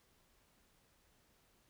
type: silence
effects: pink hiss -72 dBFS RMS until 1.69 s